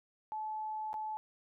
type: tone with dropouts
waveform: sine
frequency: 864 Hz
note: A5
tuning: 32 cents flat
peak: -36 dBFS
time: 0.32-1.17 s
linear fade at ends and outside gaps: 0 ms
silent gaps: 0.931-0.941 s
effects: none